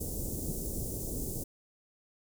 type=band-stop noise; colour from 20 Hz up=pink; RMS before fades=-36 dBFS; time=0-1.44 s; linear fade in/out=10 ms; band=480 to 7200 Hz; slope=24 dB/octave; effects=none